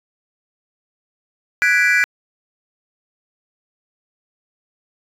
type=chord; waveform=triangle; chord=G# half-diminished seventh; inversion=third; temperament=equal; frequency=1480 / 1661.2 / 1975.5 / 2349 Hz; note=F#6 / G#6 / B6 / D7; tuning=0 / 0 / 0 / 0 cents; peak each=-16 dBFS; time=1.62-2.04 s; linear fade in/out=0 ms; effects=tanh soft clip ceiling -2 dBFS